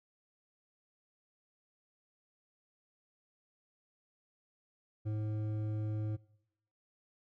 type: tone with hard clipping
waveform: sine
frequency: 107.3 Hz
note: A2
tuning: 43 cents flat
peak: -35 dBFS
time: 5.05-6.17 s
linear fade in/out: 20 ms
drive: 9 dB
effects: noise-tail reverb RT60 0.8 s tail -22 dB re dry